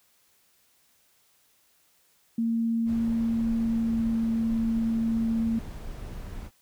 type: tone with pitch glide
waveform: sine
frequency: 229.2 to 226.8 Hz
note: A#3 to A#3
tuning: -29 to -47 cents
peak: -23 dBFS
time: 2.38-5.59 s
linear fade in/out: 5 ms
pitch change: -18 cents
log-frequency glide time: 2.99-4.37 s
type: noise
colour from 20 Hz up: brown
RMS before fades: -38 dBFS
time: 2.85-6.51 s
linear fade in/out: 50 ms
effects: white hiss -65 dBFS RMS until 6.61 s